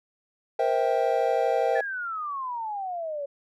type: chord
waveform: triangle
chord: C dominant seventh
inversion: third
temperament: just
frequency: 470.9 / 523.3 / 654.1 / 784.9 Hz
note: Bb4 / C5 / E5 / G5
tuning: +18 / 0 / -14 / +2 cents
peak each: -25 dBFS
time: 0.59-1.81 s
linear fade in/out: 5 ms
type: exponential sweep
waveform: sine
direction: down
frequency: 1763 to 554.4 Hz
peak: -29 dBFS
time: 1.75-3.26 s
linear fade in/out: 10 ms
effects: none